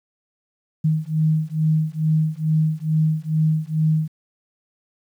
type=beating tone pair; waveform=sine; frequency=155.56 / 157.86 Hz; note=D#3 / D#3; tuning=0 / +25 cents; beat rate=2.3 Hz; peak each=-20 dBFS; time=0.84-4.08 s; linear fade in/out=10 ms; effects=9-bit